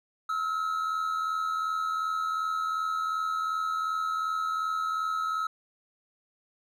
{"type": "tone pair together", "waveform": "triangle", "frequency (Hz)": [1294, 1376.7], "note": ["E6", "F6"], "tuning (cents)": [-32, -25], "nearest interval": "minor second", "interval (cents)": 107, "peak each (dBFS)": [-26, -34], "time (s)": [0.29, 5.47], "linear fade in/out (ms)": 5, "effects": []}